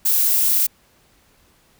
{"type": "noise", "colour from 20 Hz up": "violet", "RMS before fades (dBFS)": -17, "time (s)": [0.05, 0.67], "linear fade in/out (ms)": 10, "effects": ["pink hiss -57 dBFS RMS until 1.79 s"]}